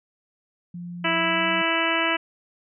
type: tone with pitch glide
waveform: sine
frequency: 174.61 to 184.99 Hz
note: F3 to F#3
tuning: 0 to 0 cents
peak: -32 dBFS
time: 0.74-1.62 s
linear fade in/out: 5 ms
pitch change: +100 cents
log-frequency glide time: 1.12-1.49 s
type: harmonic tone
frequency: 329.6 Hz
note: E4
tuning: in tune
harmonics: 1 / 2 / 3 / 4 / 5 / 6 / 7 / 8 / 9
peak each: -29 / -29 / -29 / -29 / -29 / -29 / -29 / -29 / -29 dBFS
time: 1.04-2.17 s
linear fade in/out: 10 ms
effects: none